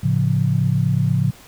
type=chord; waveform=sine; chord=A augmented; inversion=none; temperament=equal; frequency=110 / 138.59 / 174.61 Hz; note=A2 / C#3 / E#3; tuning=0 / 0 / 0 cents; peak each=-20 / -18 / -21 dBFS; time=0.03-1.31 s; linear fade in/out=10 ms; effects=pink hiss -45 dBFS RMS until 1.47 s